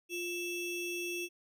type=ring-modulated tone; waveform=square; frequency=1500 Hz; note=F#6; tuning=23 cents sharp; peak=-33 dBFS; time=0.09-1.29 s; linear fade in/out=50 ms; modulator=1150 Hz; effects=none